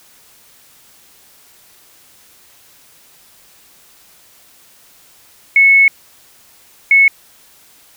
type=tone bursts at uneven times; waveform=sine; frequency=2200 Hz; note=C#7; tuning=14 cents flat; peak=-5 dBFS; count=2; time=5.56-5.88 / 6.91-7.08 s; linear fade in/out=2 ms; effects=white hiss -47 dBFS RMS until 7.96 s